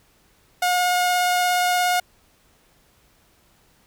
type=tone with vibrato; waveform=sawtooth; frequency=719 Hz; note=F#5; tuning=50 cents flat; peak=-14 dBFS; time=0.62-2 s; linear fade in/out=5 ms; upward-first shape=sine; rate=17 Hz; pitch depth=8 cents each way; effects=pink hiss -59 dBFS RMS until 3.86 s